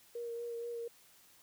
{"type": "tone with vibrato", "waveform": "sine", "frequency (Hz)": 470, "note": "A#4", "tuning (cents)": 14, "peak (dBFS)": -38, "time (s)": [0.15, 0.88], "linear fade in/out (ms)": 5, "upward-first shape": "sine", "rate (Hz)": 4.2, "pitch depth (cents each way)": 18, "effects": ["white hiss -63 dBFS RMS until 1.42 s"]}